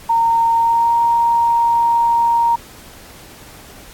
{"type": "tone with pitch glide", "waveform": "sine", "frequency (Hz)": [920, 933.4], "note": ["A#5", "A#5"], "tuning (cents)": [-23, 2], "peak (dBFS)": -11, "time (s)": [0.09, 2.56], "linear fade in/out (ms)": 10, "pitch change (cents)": 25, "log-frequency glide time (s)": [0.56, 0.93], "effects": ["pink hiss -40 dBFS RMS until 3.93 s", "AAC 64 kbps"]}